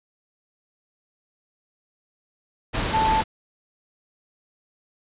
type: tone in noise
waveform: sine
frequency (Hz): 880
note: A5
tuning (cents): 0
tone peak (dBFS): -18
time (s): 2.93-3.22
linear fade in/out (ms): 20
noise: pink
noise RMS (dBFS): -25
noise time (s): 2.73-3.24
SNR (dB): +4
effects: resampled to 8000 Hz